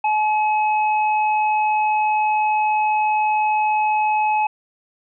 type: tone pair together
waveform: sine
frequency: 854 / 2559 Hz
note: G#5 / D#7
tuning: +48 / +48 cents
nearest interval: octave + perfect fifth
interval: 1900 cents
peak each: -16 / -26 dBFS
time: 0.04-4.47 s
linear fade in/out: 5 ms
effects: none